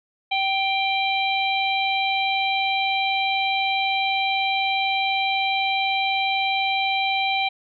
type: harmonic tone with a mistuned harmonic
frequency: 788 Hz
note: G5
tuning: 9 cents sharp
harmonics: 1 / 3 / 4 / 5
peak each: -23 / -24 / -29 / -29 dBFS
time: 0.31-7.49 s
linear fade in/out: 10 ms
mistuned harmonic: 1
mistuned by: -28 cents
effects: none